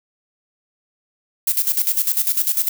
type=noise with tremolo; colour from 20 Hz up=violet; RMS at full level=-17 dBFS; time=1.47-2.69 s; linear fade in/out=5 ms; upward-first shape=square; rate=10 Hz; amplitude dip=70%; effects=none